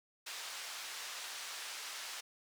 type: band-pass noise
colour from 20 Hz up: white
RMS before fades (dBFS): -45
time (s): 0.26-2.21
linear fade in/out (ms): 10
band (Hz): 800 to 6000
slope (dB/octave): 12
effects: none